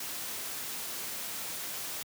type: noise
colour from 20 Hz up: white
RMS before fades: -38 dBFS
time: 0-2.03 s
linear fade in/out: 5 ms
effects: high-pass 100 Hz 12 dB/octave